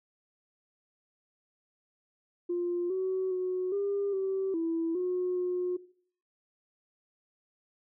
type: tone with pitch steps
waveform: sine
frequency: 350.4 / 375.8 / 367.8 / 401 / 384.4 / 329.9 / 362.7 / 360 Hz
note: F4 / F#4 / F#4 / G4 / G4 / E4 / F#4 / F#4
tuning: +6 / +27 / -10 / +39 / -34 / +1 / -34 / -47 cents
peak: -27 dBFS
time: 2.49-5.77 s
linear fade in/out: 10 ms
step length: 410 ms
effects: noise-tail reverb RT60 0.5 s tail -18 dB re dry + tanh soft clip ceiling -23 dBFS